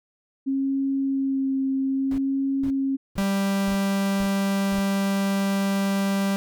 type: tone with vibrato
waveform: sine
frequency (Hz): 270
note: C#4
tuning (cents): -45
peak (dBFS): -21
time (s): 0.46-2.97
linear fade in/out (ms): 20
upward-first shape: sine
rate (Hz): 0.61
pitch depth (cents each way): 14
type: noise bursts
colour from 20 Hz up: brown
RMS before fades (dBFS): -37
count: 6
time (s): 2.11-4.792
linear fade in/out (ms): 2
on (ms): 72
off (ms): 450
type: tone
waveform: 45% pulse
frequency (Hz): 196.6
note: G3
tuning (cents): +5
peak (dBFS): -21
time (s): 3.18-6.36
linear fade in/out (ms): 0
effects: none